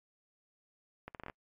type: accelerating click train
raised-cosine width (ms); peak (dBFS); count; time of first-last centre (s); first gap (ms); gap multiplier
0.5; -28; 7; 1.08-1.299; 68; 0.74
effects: noise-tail reverb RT60 0.1 s tail -26 dB re dry + MP3 96 kbps